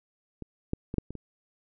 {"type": "clicks", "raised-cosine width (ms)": 3, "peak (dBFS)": [-25, -15, -20, -11, -25, -26], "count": 6, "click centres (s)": [0.423, 0.734, 0.941, 0.983, 1.106, 1.153], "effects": []}